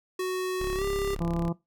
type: tone with pitch glide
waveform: square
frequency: 370 to 396.6 Hz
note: F#4 to G4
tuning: 0 to +20 cents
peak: -28 dBFS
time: 0.19-1.15 s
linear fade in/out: 5 ms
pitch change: +120 cents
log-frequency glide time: 0.75-0.84 s
type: tone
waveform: sawtooth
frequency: 34.65 Hz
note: C#1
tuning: in tune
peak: -30 dBFS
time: 0.6-1.49 s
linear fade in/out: 10 ms
type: harmonic tone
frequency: 169.4 Hz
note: E3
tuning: 48 cents sharp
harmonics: 1 / 2 / 3 / 4 / 5 / 6 / 7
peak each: -27 / -33 / -40 / -41 / -43 / -44 / -45 dBFS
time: 1.2-1.53 s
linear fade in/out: 10 ms
effects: noise-tail reverb RT60 0.2 s tail -20 dB re dry